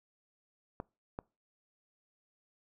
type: clicks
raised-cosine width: 1 ms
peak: -24 dBFS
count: 2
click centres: 0.801 / 1.189 s
effects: noise-tail reverb RT60 0.3 s tail -25 dB re dry